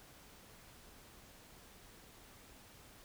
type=silence; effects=pink hiss -59 dBFS RMS until 3.04 s